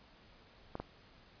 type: clicks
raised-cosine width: 1 ms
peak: -25 dBFS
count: 2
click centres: 0.754 / 0.8 s
effects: pink hiss -61 dBFS RMS until 1.4 s + resampled to 11025 Hz